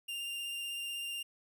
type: tone with vibrato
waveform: 45% pulse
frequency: 2794 Hz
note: F7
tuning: in tune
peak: -37 dBFS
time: 0.08-1.23 s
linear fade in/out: 10 ms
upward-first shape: sine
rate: 16 Hz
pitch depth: 12 cents each way
effects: none